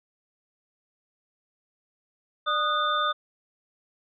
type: tone cluster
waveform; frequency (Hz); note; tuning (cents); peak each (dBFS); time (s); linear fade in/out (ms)
sine; 594 / 1235 / 1473 / 3569; D5 / D#6 / F#6 / A7; +20 / -13 / -8 / +24; -33 / -24 / -31 / -30; 2.46-3.13; 20
effects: none